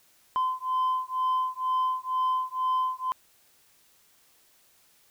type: beating tone pair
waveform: sine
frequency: 1026 / 1028.1 Hz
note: C6 / C6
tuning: -34 / -31 cents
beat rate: 2.1 Hz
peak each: -26 dBFS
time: 0.36-3.12 s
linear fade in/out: 0 ms
effects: tanh soft clip ceiling -21 dBFS + white hiss -62 dBFS RMS until 5.1 s